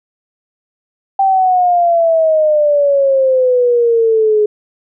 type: exponential sweep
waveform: sine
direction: down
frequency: 784 to 418.3 Hz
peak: -8 dBFS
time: 1.19-4.46 s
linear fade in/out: 5 ms
effects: none